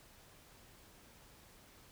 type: silence
effects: pink hiss -61 dBFS RMS until 1.91 s